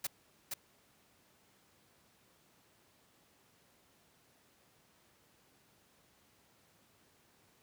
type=noise with echo; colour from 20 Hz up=white; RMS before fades=-36 dBFS; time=0.04-0.07 s; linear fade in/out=5 ms; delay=470 ms; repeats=1; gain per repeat=-3 dB; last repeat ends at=0.54 s; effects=pink hiss -68 dBFS RMS until 7.62 s + high-pass 100 Hz 12 dB/octave